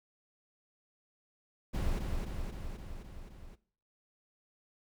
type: noise with echo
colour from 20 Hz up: brown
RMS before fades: -32 dBFS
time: 1.73-2 s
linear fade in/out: 20 ms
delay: 260 ms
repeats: 6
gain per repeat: -3 dB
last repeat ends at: 3.56 s
effects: noise-tail reverb RT60 0.5 s tail -19 dB re dry